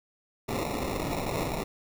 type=noise with sample-and-hold; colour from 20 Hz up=blue; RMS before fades=-31 dBFS; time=0.48-1.64 s; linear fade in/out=10 ms; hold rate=1575 Hz; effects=none